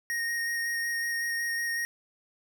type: tone with vibrato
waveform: square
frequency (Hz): 1863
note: A#6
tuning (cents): -2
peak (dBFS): -29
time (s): 0.1-1.85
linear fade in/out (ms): 0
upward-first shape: square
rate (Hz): 5.4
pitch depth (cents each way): 9
effects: none